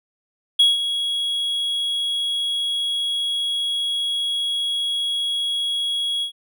triangle tone with ADSR envelope, 3325 Hz, G#7, 1 cent sharp, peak -8 dBFS, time 0.59-6.32 s, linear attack 9 ms, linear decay 170 ms, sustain -11 dB, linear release 96 ms, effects tanh soft clip ceiling -4 dBFS

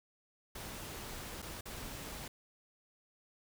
pink noise with dropouts, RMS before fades -45 dBFS, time 0.55-2.28 s, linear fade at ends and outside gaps 5 ms, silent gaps 1.42-1.424 / 1.61-1.655 s, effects none

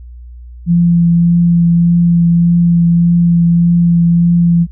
sine tone with vibrato, 171 Hz, F3, 36 cents flat, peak -6 dBFS, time 0.66-4.67 s, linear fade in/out 50 ms, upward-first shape triangle, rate 1.7 Hz, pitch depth 14 cents each way, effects added 60 Hz sine -29 dBFS peak until 4.71 s

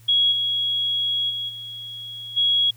sine tone with level steps, 3322 Hz, G#7, in tune, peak -15 / -20 / -25 / -32 / -16 dBFS, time 0.08-2.71 s, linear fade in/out 10 ms, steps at 0.31 / 1.29 / 1.48 / 2.36 s, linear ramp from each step 20 ms, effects added 114 Hz sine -47 dBFS peak until 2.76 s + white hiss -56 dBFS RMS until 2.76 s

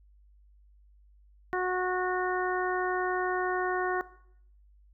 harmonic tone, 366.2 Hz, F#4, 18 cents flat, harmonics 1 / 2 / 3 / 4 / 5, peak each -30 / -33 / -35 / -36 / -37 dBFS, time 1.53-4.01 s, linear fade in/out 0 ms, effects noise-tail reverb RT60 0.7 s tail -18 dB re dry + added 50 Hz sine -56 dBFS peak until 4.93 s

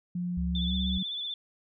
sine tone with pitch glide, 177.2 to 187.63 Hz, F3 to F#3, +25 to +24 cents, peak -29 dBFS, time 0.15-1.03 s, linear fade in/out 5 ms, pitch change +99 cents, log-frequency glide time 0.67-0.73 s
sine tone, 70.1 Hz, C#2, 20 cents sharp, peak -30 dBFS, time 0.37-0.98 s, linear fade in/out 5 ms
sine tone with vibrato, 3494 Hz, A7, 13 cents flat, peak -32 dBFS, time 0.55-1.34 s, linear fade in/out 2 ms, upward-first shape sine, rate 16 Hz, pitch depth 45 cents each way
effects none

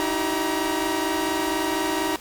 sawtooth tone cluster, 304.4 / 328.7 / 384.6 / 949 Hz, D#4 / E4 / G4 / A#5, -38 / -5 / -33 / +31 cents, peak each -24 dBFS, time 0-2.16 s, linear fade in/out 0 ms, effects pink hiss -42 dBFS RMS until 2.2 s + MP3 96 kbps

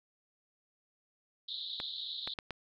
white band-pass noise, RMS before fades -41 dBFS, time 1.48-2.34 s, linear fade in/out 5 ms, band 3500 to 4100 Hz, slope 96 dB/octave
clicks, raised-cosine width 0.3 ms, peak -22 dBFS, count 4, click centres 1.801 / 2.275 / 2.388 / 2.507 s
effects none

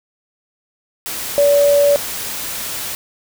sine tone in noise, 573 Hz, D5, 43 cents flat, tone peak -9 dBFS, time 1.38-1.96 s, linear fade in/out 0 ms, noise white, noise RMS -25 dBFS, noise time 1.06-2.95 s, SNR +13 dB, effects none

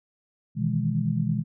sine chord, E major seventh, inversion second, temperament equal, 123.47 / 155.56 / 164.81 / 207.7 Hz, B2 / D#3 / E3 / G#3, 0 / 0 / 0 / 0 cents, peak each -28 dBFS, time 0.55-1.44 s, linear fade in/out 50 ms, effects none

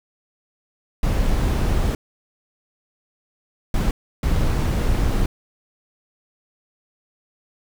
brown noise bursts at uneven times, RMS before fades -19 dBFS, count 3, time 1.03-1.95 / 3.74-3.91 / 4.23-5.26 s, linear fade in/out 2 ms, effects none

